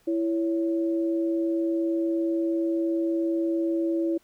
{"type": "tone pair together", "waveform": "sine", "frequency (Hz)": [332.4, 559], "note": ["E4", "C#5"], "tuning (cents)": [15, 14], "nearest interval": "major sixth", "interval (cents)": 899, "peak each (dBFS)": [-23, -32], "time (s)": [0.07, 4.18], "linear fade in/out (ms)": 10, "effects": ["pink hiss -63 dBFS RMS until 4.23 s"]}